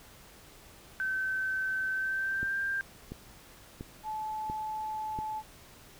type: tone with pitch glide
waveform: sine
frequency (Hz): 1537 to 1587.5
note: G6 to G6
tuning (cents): -35 to +21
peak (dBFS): -29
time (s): 1-2.81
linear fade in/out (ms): 0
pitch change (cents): +56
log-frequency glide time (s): 1.92-2.6
type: click train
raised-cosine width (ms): 3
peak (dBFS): -26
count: 5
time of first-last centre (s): 2.43-5.189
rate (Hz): 1.45
type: tone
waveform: sine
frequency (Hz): 865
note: A5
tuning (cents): -30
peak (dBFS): -33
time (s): 4.03-5.43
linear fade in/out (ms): 50
effects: pink hiss -54 dBFS RMS until 5.99 s

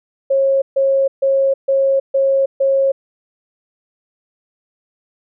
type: tone bursts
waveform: sine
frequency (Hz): 543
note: C#5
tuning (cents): -36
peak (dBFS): -11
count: 6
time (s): 0.3-2.92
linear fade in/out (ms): 10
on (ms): 320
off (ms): 140
effects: none

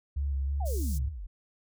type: tone with vibrato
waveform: sine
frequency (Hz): 69.3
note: C#2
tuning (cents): 0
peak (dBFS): -27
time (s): 0.16-1.09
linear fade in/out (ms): 10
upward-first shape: square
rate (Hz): 3.1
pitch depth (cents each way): 29
type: exponential sweep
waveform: sine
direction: down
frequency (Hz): 840 to 37.71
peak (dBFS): -36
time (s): 0.6-1.27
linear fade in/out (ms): 10
type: high-pass noise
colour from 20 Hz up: pink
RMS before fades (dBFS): -44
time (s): 0.65-0.99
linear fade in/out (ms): 20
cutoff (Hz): 5800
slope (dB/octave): 24
effects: none

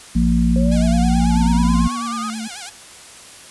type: harmonic tone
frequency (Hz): 57.9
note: A#1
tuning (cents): -11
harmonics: 1 / 3 / 4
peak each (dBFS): -17 / -17 / -17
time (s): 0.15-1.88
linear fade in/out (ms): 10
type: linear sweep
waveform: sine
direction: up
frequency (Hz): 523.3 to 1266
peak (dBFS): -24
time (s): 0.56-2.3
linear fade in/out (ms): 0
type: tone with vibrato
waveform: 5% pulse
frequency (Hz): 769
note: G5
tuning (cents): -33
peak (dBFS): -19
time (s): 0.71-2.7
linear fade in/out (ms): 10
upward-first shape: sine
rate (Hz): 9.2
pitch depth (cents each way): 170
type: tone with pitch glide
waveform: sine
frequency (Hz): 252.5 to 221.1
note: B3 to A3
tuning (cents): +39 to +9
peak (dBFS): -25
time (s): 1.34-2.48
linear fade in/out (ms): 10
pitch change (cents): -230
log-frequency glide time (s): 1.75-2.28
effects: white hiss -40 dBFS RMS until 3.5 s + resampled to 24000 Hz

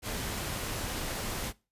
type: noise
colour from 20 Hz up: pink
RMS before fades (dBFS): -35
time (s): 0.02-1.53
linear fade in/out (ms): 50
effects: noise-tail reverb RT60 0.3 s tail -22 dB re dry + resampled to 32000 Hz

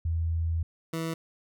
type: tone pair in turn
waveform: sine / 20% pulse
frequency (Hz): 82.41 / 163.3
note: E2 / E3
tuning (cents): 0 / -16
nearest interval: octave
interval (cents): 1184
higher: second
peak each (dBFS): -25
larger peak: neither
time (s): 0.05-0.63 / 0.93-1.14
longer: first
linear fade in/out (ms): 5
effects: none

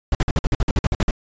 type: noise bursts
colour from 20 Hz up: brown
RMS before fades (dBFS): -17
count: 13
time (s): 0.12-1.11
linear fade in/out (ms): 2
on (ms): 30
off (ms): 50
effects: resampled to 16000 Hz

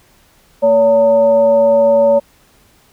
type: tone with frequency modulation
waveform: sine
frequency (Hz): 567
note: C#5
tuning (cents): +39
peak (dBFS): -7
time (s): 0.62-2.2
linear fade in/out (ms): 20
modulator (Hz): 340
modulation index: 0.4
effects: pink hiss -51 dBFS RMS until 2.92 s

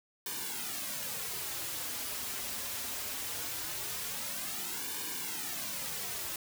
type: noise with flanger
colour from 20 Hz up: white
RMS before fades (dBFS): -38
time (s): 0.26-6.36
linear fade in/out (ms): 2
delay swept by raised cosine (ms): 1.5 to 6.3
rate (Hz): 0.21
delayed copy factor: -0.8
effects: none

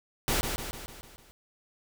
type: noise with echo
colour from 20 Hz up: pink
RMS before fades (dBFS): -27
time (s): 0.28-0.41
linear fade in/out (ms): 0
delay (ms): 150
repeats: 6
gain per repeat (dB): -5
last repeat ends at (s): 1.31
effects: none

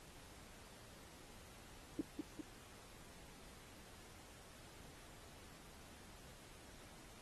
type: tone with echo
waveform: sine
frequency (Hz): 306.3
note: D#4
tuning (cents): -27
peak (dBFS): -34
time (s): 1.99-2.01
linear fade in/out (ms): 2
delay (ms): 200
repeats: 2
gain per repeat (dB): -4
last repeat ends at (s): 2.41
effects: pink hiss -60 dBFS RMS until 7.21 s + AAC 32 kbps

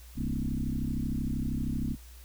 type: tone with frequency modulation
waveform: sine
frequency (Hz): 138.59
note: C#3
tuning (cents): 0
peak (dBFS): -28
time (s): 0.15-1.97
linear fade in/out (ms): 50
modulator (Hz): 32.9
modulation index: 4.1
effects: added 60 Hz sine -47 dBFS peak until 2.24 s + white hiss -56 dBFS RMS until 2.24 s

